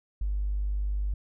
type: tone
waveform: triangle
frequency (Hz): 50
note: G1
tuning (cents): +35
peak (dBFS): -22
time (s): 0.21-1.14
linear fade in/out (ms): 5
effects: tanh soft clip ceiling -24 dBFS